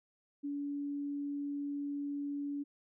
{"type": "tone", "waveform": "sine", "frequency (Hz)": 285.7, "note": "D4", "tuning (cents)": -48, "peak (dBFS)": -35, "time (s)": [0.43, 2.64], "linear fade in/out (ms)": 20, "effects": []}